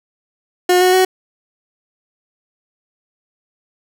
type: tone with pitch steps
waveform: 30% pulse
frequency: 360.3 / 366.6 / 373 Hz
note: F#4 / F#4 / F#4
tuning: -46 / -16 / +14 cents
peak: -7 dBFS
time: 0.69-1.05 s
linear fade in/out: 5 ms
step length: 120 ms
effects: none